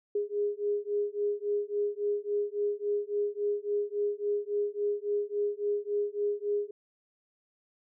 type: beating tone pair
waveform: sine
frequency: 410 / 413.6 Hz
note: G#4 / G#4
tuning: -22 / -7 cents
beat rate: 3.6 Hz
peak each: -31 dBFS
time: 0.15-6.71 s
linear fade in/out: 5 ms
effects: none